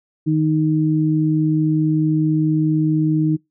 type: tone pair together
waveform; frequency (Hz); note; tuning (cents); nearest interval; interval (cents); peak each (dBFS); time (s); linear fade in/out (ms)
sine; 155.68 / 311.1; D#3 / D#4; +1 / 0; octave; 1199; -17; 0.26-3.37; 20
effects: noise-tail reverb RT60 0.2 s tail -26 dB re dry